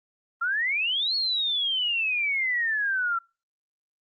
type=exponential two-way sweep; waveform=sine; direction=up then down; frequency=1345 to 4383 to 1345 Hz; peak=-23 dBFS; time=0.41-3.19 s; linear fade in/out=10 ms; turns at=1.15 s; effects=noise-tail reverb RT60 0.3 s tail -26 dB re dry + Opus 32 kbps